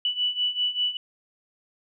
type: beating tone pair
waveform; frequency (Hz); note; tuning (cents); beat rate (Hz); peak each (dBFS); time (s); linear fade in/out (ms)
sine; 2960 / 2965.1; F#7 / F#7; 0 / +3; 5.1; -28 / -25; 0.05-0.97; 2
effects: none